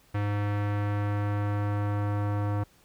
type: tone with low-pass filter sweep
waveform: square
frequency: 102.8 Hz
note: G#2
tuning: 17 cents flat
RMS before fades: -28 dBFS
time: 0.14-2.64 s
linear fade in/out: 10 ms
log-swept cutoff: 2000 to 1200 Hz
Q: 1.3
effects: pink hiss -61 dBFS RMS until 2.84 s